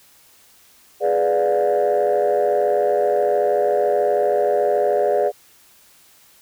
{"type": "chord", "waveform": "sine", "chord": "G# diminished seventh", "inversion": "none", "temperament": "equal with one note detuned", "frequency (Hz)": [415.3, 493.9, 587.3, 713.5], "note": ["G#4", "B4", "D5", "F5"], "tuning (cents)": [0, 0, 0, 37], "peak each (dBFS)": [-19, -21, -18, -21], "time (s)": [1, 5.32], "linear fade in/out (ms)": 50, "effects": ["tanh soft clip ceiling -10 dBFS", "white hiss -52 dBFS RMS until 6.41 s"]}